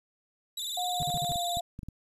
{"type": "tone with vibrato", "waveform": "sawtooth", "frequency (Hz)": 3729, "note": "A#7", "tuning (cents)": 0, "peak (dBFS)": -30, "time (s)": [0.57, 1.6], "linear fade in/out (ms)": 5, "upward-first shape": "square", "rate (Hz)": 20, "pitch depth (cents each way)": 79}
{"type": "tone with pitch glide", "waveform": "sine", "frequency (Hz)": [721, 698.9], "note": ["F#5", "F5"], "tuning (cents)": [-45, 1], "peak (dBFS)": -30, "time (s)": [0.77, 1.61], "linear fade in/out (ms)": 5, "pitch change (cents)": -54, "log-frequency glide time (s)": [0.87, 1.39]}
{"type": "tone bursts", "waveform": "triangle", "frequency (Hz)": 146.83, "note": "D3", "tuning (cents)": 0, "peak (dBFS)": -31, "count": 5, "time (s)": [1, 1.321], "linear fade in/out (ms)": 0, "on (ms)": 29, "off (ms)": 44}
{"type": "clicks", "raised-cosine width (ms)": 5, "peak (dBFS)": -27, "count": 8, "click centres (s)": [1.02, 1.143, 1.317, 1.358, 1.571, 1.791, 1.832, 1.886]}
{"effects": ["resampled to 32000 Hz", "10-bit"]}